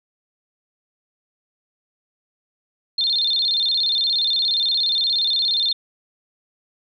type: tone with vibrato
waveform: sine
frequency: 3897 Hz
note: B7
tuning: 24 cents flat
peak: -17 dBFS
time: 2.98-5.73 s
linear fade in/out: 5 ms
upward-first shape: square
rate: 17 Hz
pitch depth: 140 cents each way
effects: none